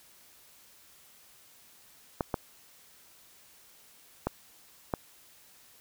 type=clicks; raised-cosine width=1 ms; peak=-14 dBFS; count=4; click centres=2.208 / 2.342 / 4.27 / 4.938 s; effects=white hiss -58 dBFS RMS until 5.8 s